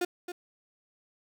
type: tone with echo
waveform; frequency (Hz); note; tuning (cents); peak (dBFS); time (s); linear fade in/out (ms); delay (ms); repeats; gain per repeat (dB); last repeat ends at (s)
35% pulse; 354.9; F4; +28; -25; 0.01-0.05; 5; 270; 1; -9; 0.32
effects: none